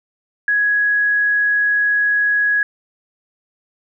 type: tone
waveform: sine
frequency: 1669 Hz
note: G#6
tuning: 8 cents sharp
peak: -13 dBFS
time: 0.48-2.63 s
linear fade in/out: 2 ms
effects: none